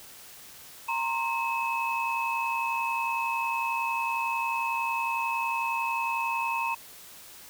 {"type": "tone cluster", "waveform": "sine", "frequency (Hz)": [927, 1058, 2585], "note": ["A#5", "C6", "E7"], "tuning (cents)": [-10, 19, -34], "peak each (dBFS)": [-29, -33, -31], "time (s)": [0.88, 6.75], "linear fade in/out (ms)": 10, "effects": ["white hiss -48 dBFS RMS until 7.49 s"]}